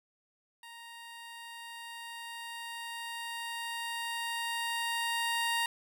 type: tone with level ramp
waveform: 15% pulse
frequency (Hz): 932.3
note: A#5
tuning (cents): 0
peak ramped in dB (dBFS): -41 to -22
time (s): 0.63-5.66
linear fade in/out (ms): 2
effects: none